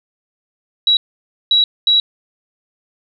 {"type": "tone bursts at uneven times", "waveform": "sine", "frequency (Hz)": 3890, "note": "B7", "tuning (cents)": -27, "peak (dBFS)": -9, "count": 3, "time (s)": [[0.87, 0.97], [1.51, 1.64], [1.87, 2]], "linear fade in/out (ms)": 2, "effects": []}